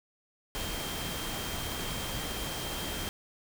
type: tone in noise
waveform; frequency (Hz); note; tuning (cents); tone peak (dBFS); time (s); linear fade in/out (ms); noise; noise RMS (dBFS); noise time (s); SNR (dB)
sine; 3176; G7; +22; -42; 0.55-3.09; 0; pink; -36; 0.55-3.09; -9
effects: none